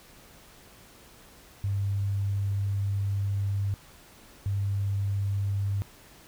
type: tone bursts at uneven times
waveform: sine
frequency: 99.5 Hz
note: G2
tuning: 26 cents sharp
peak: -25 dBFS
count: 2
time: 1.64-3.74 / 4.46-5.82 s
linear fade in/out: 0 ms
effects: pink hiss -53 dBFS RMS until 6.27 s